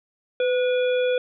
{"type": "harmonic tone with a mistuned harmonic", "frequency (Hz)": 486.4, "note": "B4", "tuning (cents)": -26, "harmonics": [1, 3, 5, 7], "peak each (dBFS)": [-19, -32, -34, -35], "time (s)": [0.4, 1.18], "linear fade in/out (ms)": 2, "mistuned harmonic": 1, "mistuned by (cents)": 55, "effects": []}